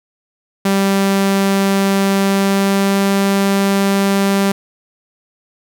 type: tone with pitch glide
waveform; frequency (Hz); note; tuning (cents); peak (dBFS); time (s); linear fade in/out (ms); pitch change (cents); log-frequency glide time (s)
sawtooth; 196 to 197.14; G3 to G3; 0 to +10; -8; 0.65-4.52; 5; +10; 2.19-3.05
effects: none